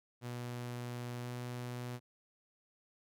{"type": "tone with pitch glide", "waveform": "sawtooth", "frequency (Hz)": [121.6, 122.73], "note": ["B2", "B2"], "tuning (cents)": [-26, -10], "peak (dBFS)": -36, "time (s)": [0.21, 2], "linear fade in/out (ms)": 50, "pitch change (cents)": 16, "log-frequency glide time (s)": [1.21, 1.29], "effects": []}